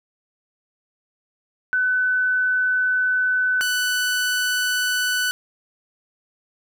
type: tone pair in turn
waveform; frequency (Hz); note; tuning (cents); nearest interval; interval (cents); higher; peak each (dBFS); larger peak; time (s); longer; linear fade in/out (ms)
sine / sawtooth; 1505 / 1492; F#6 / F#6; +29 / +14; unison; 15; first; -17 / -16; second; 1.73-3.61 / 3.61-5.31; first; 0
effects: none